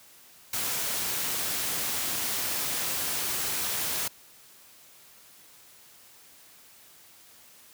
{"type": "noise", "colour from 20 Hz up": "white", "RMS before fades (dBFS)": -30, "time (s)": [0.53, 4.08], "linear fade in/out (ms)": 5, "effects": ["white hiss -54 dBFS RMS until 7.73 s", "high-pass 60 Hz 12 dB/octave"]}